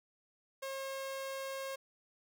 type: tone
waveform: sawtooth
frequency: 539 Hz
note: C#5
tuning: 49 cents flat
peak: -35 dBFS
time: 0.62-1.76 s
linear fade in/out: 10 ms
effects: none